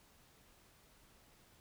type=silence; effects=pink hiss -66 dBFS RMS until 1.6 s